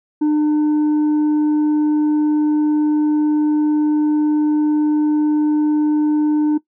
triangle tone with tanh clipping, 301.5 Hz, D4, 46 cents sharp, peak -13 dBFS, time 0.21-6.58 s, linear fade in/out 10 ms, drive 8 dB, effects noise-tail reverb RT60 0.1 s tail -18 dB re dry

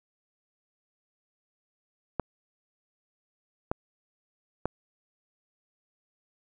clicks, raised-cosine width 1 ms, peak -13 dBFS, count 3, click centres 2.197 / 3.715 / 4.656 s, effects none

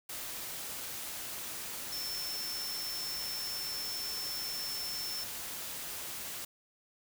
sine tone in noise, 5350 Hz, E8, 25 cents sharp, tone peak -37 dBFS, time 1.92-5.24 s, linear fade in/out 5 ms, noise white, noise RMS -41 dBFS, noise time 0.09-6.45 s, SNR +1 dB, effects none

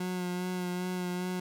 30% pulse tone with vibrato, 180.7 Hz, F#3, 41 cents flat, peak -29 dBFS, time 0-1.4 s, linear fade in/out 5 ms, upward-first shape sine, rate 2.5 Hz, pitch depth 20 cents each way, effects none

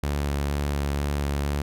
sawtooth tone with vibrato, 71.5 Hz, D2, 46 cents flat, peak -20 dBFS, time 0.03-1.62 s, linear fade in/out 5 ms, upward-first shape square, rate 2.1 Hz, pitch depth 12 cents each way, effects none

